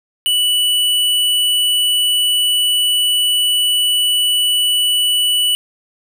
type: tone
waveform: square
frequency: 2960 Hz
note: F#7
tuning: in tune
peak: -13 dBFS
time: 0.26-5.55 s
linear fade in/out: 0 ms
effects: none